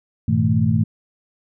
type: tone cluster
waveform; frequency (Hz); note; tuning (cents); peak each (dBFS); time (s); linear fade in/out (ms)
sine; 101.1 / 118.1 / 159.3 / 219.5; G#2 / A#2 / D#3 / A3; -46 / +23 / +41 / -4; -20; 0.28-0.84; 5
effects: none